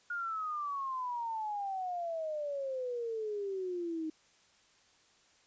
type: exponential sweep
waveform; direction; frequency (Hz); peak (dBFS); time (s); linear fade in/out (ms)
sine; down; 1437 to 311.1; -34; 0.1-4.1; 5
effects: white hiss -66 dBFS RMS until 5.46 s + resampled to 16000 Hz